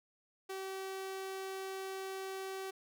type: tone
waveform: sawtooth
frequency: 383.4 Hz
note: G4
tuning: 38 cents flat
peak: -36 dBFS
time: 0.49-2.71 s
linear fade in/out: 10 ms
effects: none